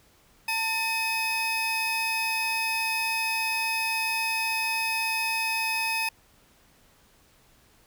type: tone pair together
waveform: 35% pulse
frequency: 899.1 / 2543 Hz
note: A5 / D#7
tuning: +37 / +37 cents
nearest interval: octave + tritone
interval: 1800 cents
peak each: -29 / -25 dBFS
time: 0.48-6.09 s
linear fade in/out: 5 ms
effects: pink hiss -60 dBFS RMS until 7.86 s